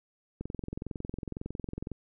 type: click train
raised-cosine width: 3 ms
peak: -23 dBFS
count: 34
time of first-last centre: 0.41-1.917 s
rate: 21.9 Hz
effects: none